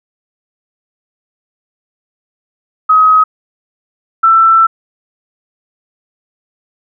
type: tone pair in turn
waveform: sine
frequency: 1268 / 1333 Hz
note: D#6 / E6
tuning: +32 / +19 cents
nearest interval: minor second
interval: 87 cents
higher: second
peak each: -4 / -4 dBFS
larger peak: neither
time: 2.89-3.24 / 4.23-4.67 s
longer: second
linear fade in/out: 10 ms
effects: none